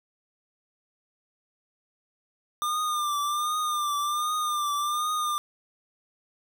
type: tone with vibrato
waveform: square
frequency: 1200 Hz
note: D6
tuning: 37 cents sharp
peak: -26 dBFS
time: 2.62-5.38 s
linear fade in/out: 0 ms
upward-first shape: triangle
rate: 1.3 Hz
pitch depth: 60 cents each way
effects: none